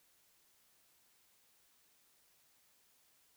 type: silence
effects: white hiss -71 dBFS RMS until 3.36 s